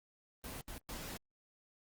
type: noise bursts at uneven times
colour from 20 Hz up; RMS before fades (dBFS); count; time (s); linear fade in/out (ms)
pink; -45; 3; 0.44-0.61 / 0.68-0.78 / 0.89-1.17; 0
effects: Opus 24 kbps